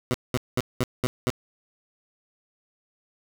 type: tone bursts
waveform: 15% pulse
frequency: 125.4 Hz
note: B2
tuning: 27 cents sharp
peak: -15 dBFS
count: 6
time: 0.11-1.302 s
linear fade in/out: 0 ms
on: 32 ms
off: 200 ms
effects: none